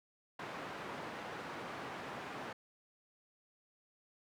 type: band-pass noise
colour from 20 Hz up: white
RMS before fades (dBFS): -45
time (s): 0.39-2.53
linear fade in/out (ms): 5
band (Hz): 130 to 1400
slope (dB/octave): 12
effects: none